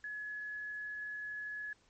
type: tone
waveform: sine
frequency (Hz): 1696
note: G#6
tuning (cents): +36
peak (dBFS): -39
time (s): 0.04-1.73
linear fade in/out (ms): 2
effects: pink hiss -69 dBFS RMS until 1.89 s + MP3 32 kbps